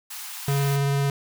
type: high-pass noise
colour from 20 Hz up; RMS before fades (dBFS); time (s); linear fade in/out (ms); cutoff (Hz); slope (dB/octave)
white; -36; 0.1-0.77; 10; 730; 96
type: tone with vibrato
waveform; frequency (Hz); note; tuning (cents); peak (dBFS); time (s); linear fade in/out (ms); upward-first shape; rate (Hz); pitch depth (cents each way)
square; 140; C#3; +18; -21; 0.48-1.1; 2; triangle; 18; 14
effects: none